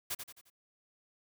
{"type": "noise with echo", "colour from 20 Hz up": "white", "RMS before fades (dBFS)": -36, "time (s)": [0.1, 0.15], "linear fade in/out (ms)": 10, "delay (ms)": 88, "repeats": 4, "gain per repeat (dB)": -7, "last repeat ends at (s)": 0.502, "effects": []}